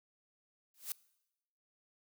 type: noise with exponential growth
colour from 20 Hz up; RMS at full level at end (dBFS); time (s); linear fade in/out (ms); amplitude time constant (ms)
blue; -35; 0.74-0.92; 2; 39
effects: noise-tail reverb RT60 0.9 s tail -22 dB re dry